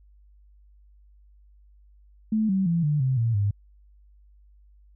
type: tone with pitch steps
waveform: sine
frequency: 217.5 / 191.54 / 168.69 / 148.56 / 130.83 / 115.22 / 101.47 Hz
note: A3 / G3 / E3 / D3 / C3 / A#2 / G#2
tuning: -20 / -40 / +40 / +20 / 0 / -20 / -40 cents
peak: -20 dBFS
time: 2.32-3.51 s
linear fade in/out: 5 ms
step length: 170 ms
effects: added 50 Hz sine -52 dBFS peak until 4.95 s